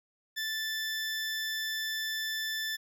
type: tone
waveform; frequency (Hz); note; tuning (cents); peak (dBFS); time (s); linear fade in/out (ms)
20% pulse; 1760; A6; 0; -27; 0.36-2.77; 20
effects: none